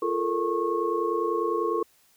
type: tone cluster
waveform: sine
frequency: 344.7 / 431.1 / 461.1 / 1093 Hz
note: F4 / A4 / A#4 / C#6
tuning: -23 / -35 / -19 / -25 cents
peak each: -29 dBFS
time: 0.02-1.83 s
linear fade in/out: 5 ms
effects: white hiss -62 dBFS RMS until 2.16 s